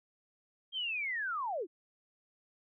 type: linear sweep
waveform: sine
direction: down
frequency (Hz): 3231 to 293.7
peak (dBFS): -33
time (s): 0.72-1.67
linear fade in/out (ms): 50
effects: none